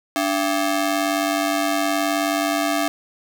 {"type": "ring-modulated tone", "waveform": "sawtooth", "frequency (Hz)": 485.1, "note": "B4", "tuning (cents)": -31, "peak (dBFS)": -12, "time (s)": [0.16, 2.88], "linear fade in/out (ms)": 0, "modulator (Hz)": 193, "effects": []}